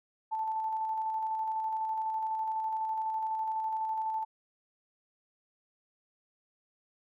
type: tone with tremolo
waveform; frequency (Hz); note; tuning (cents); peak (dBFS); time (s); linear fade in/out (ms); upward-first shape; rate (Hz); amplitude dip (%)
sine; 880; A5; 0; -29; 0.31-4.25; 20; square; 12; 25
effects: none